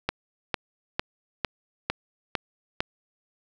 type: click train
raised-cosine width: 0.3 ms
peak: -8 dBFS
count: 7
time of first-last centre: 0.09-2.805 s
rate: 2.21 Hz
effects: none